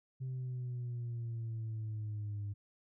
sine exponential sweep, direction down, 130.81 to 101.1 Hz, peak -35 dBFS, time 0.2-2.54 s, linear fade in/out 20 ms, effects tanh soft clip ceiling -35 dBFS

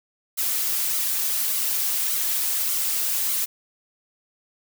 blue noise with flanger, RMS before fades -24 dBFS, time 0.37-3.46 s, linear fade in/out 20 ms, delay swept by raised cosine 1.1 to 5.9 ms, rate 1.7 Hz, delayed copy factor -0.55, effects none

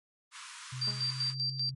pink high-pass noise, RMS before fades -46 dBFS, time 0.31-1.35 s, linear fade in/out 50 ms, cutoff 970 Hz, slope 96 dB/octave
sine tone with pitch glide, 128.1 to 133.31 Hz, C3 to C3, -36 to +33 cents, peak -37 dBFS, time 0.72-1.75 s, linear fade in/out 10 ms, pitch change +69 cents, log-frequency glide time 0.85-1.42 s
sine tone with tremolo, 4699 Hz, D8, in tune, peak -29 dBFS, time 0.81-1.71 s, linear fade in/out 10 ms, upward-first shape square, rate 5.1 Hz, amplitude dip 70%
sawtooth tone with exponential decay, 207.5 Hz, G#3, 1 cent flat, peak -37 dBFS, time 0.87-1.22 s, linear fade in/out 5 ms, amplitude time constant 75 ms
effects low-pass 10000 Hz 12 dB/octave + MP3 48 kbps

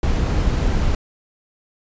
brown noise, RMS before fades -18 dBFS, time 0.03-0.95 s, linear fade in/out 2 ms, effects resampled to 16000 Hz

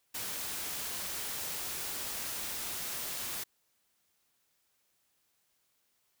white noise, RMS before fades -38 dBFS, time 0.14-3.44 s, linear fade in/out 10 ms, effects white hiss -75 dBFS RMS until 6.2 s

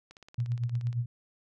click train, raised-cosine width 0.2 ms, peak -33 dBFS, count 15, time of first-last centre 0.11-0.929 s, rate 17.1 Hz
sine tone with tremolo, 119.8 Hz, A#2, 48 cents sharp, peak -25 dBFS, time 0.38-1.06 s, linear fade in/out 5 ms, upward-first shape sine, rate 8.6 Hz, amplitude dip 70%
effects none

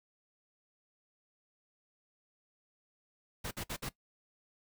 pink noise bursts, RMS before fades -39 dBFS, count 4, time 3.44-3.893 s, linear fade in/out 10 ms, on 72 ms, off 55 ms, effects noise-tail reverb RT60 0.1 s tail -18 dB re dry

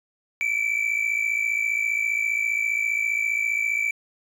triangle tone pair together, 2284 / 2339 Hz, D7 / D7, -49 / -8 cents, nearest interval unison, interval 41 cents, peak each -22 / -21 dBFS, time 0.41-3.91 s, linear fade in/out 0 ms, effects tanh soft clip ceiling -17 dBFS

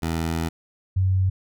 15% pulse / sine tone pair in turn, 81.9 / 94.23 Hz, E2 / F#2, -11 / +32 cents, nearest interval major second, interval 243 cents, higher second, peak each -17 / -17 dBFS, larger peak neither, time 0.02-0.49 / 0.96-1.3 s, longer first, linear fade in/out 10 ms, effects none

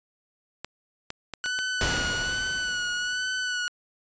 clicks, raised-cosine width 0.2 ms, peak -16 dBFS, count 6, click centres 0.646 / 1.104 / 1.337 / 1.46 / 1.589 / 1.966 s
sawtooth tone with vibrato, 1480 Hz, F#6, in tune, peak -23 dBFS, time 1.44-3.68 s, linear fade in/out 0 ms, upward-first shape sine, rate 1.2 Hz, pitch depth 35 cents each way
pink noise with exponential decay, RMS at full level -25 dBFS, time 1.81-3.56 s, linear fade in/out 1 ms, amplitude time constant 380 ms
effects resampled to 16000 Hz

